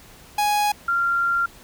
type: tone pair in turn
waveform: 45% pulse / sine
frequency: 831 / 1384.3 Hz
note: G#5 / F6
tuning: +1 / -16 cents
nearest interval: major sixth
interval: 883 cents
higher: second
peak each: -18 dBFS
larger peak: neither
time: 0.38-0.72 / 0.88-1.46 s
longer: second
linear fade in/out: 5 ms
effects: pink hiss -47 dBFS RMS until 1.63 s